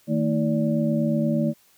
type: tone cluster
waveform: sine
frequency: 156.9 / 225.4 / 317.4 / 579 Hz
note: D#3 / A3 / D#4 / D5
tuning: +15 / +42 / +35 / -25 cents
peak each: -25 / -22 / -29 / -28 dBFS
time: 0.07-1.54 s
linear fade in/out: 50 ms
effects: white hiss -59 dBFS RMS until 1.77 s